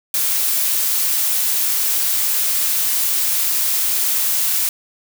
blue noise, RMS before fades -18 dBFS, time 0.14-4.69 s, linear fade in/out 2 ms, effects none

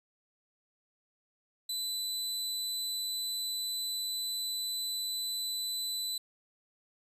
sawtooth tone, 4001 Hz, B7, 22 cents sharp, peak -30 dBFS, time 1.69-6.18 s, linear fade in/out 5 ms, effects resampled to 32000 Hz

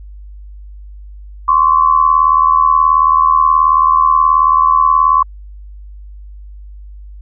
sine tone pair together, 1046.5 / 1125.1 Hz, C6 / C#6, 0 / +25 cents, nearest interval minor second, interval 125 cents, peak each -10 dBFS, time 1.48-5.23 s, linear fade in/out 5 ms, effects added 50 Hz sine -30 dBFS peak until 7.21 s

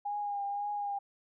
sine tone with vibrato, 814 Hz, G#5, 35 cents flat, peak -32 dBFS, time 0.05-0.99 s, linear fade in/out 10 ms, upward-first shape triangle, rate 1.9 Hz, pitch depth 31 cents each way, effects none

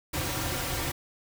pink noise with comb filter, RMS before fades -31 dBFS, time 0.13-0.92 s, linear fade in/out 10 ms, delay 4.7 ms, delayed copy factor -0.8, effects none

